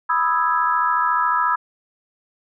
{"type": "chord", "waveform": "sine", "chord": "E major seventh", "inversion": "second", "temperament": "equal", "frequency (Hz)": [987.8, 1244.5, 1318.5, 1661.2], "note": ["B5", "D#6", "E6", "G#6"], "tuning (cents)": [0, 0, 0, 0], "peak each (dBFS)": [-20, -23, -21, -25], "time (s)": [0.09, 1.56], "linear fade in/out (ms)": 10, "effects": []}